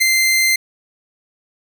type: tone with ADSR envelope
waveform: sawtooth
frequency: 2082 Hz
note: C7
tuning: 9 cents flat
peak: -6 dBFS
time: 0-0.56 s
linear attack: 20 ms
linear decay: 8 ms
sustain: -3 dB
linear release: 5 ms
effects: none